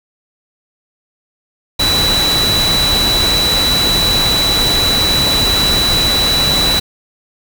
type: tone in noise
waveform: sine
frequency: 3951 Hz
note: B7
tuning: in tune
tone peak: -12 dBFS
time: 1.79-6.8 s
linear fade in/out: 10 ms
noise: pink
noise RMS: -17 dBFS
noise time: 1.79-6.8 s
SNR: +2 dB
effects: none